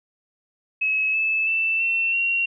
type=tone with pitch steps; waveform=sine; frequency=2573 / 2615 / 2658 / 2701 / 2745 Hz; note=E7 / E7 / E7 / E7 / F7; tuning=-43 / -15 / +14 / +42 / -31 cents; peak=-19 dBFS; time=0.81-2.46 s; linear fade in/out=10 ms; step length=330 ms; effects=none